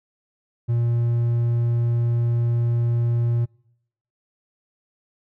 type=tone; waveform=triangle; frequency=118.2 Hz; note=A#2; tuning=24 cents sharp; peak=-16 dBFS; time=0.68-3.46 s; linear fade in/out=20 ms; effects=noise-tail reverb RT60 0.8 s tail -26 dB re dry